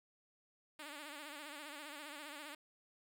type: tone with vibrato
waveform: 5% pulse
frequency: 295.4 Hz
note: D4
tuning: 10 cents sharp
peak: -36 dBFS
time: 0.79-2.55 s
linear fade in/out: 5 ms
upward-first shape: sine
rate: 15 Hz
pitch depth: 88 cents each way
effects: none